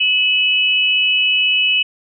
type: tone pair together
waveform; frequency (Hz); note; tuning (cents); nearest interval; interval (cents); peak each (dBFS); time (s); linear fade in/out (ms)
sine; 2577 / 2961; E7 / F#7; -40 / +1; major second; 241; -15; 0-1.83; 10
effects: none